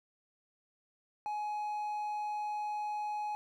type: tone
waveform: triangle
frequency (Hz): 840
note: G#5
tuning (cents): +19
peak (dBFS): -32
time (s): 1.26-3.35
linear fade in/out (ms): 0
effects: none